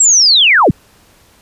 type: linear sweep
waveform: sine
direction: down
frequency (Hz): 7780 to 66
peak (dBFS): -5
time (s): 0-0.71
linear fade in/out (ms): 5
effects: pink hiss -48 dBFS RMS until 1.41 s + resampled to 32000 Hz